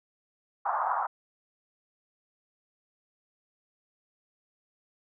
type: band-pass noise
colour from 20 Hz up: pink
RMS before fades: -29 dBFS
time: 0.65-1.07 s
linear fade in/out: 10 ms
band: 740 to 1300 Hz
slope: 48 dB/octave
effects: none